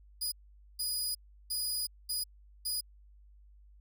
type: tone bursts at uneven times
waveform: 20% pulse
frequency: 4940 Hz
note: D#8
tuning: 13 cents flat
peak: -26 dBFS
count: 5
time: 0.21-0.32 / 0.79-1.15 / 1.5-1.87 / 2.09-2.24 / 2.65-2.81 s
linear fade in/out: 10 ms
effects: added 50 Hz sine -55 dBFS peak until 3.8 s